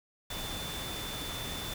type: tone in noise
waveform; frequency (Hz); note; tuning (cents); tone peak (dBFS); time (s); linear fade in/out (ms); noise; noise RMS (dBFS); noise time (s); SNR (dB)
sine; 3520; A7; 0; -41; 0.3-1.74; 5; pink; -39; 0.3-1.74; -5
effects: none